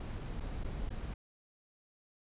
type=noise with dropouts; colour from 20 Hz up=brown; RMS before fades=-39 dBFS; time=0-1.14 s; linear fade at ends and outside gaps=5 ms; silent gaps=0.4-0.405 / 0.637-0.644 / 0.892-0.904 s; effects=resampled to 8000 Hz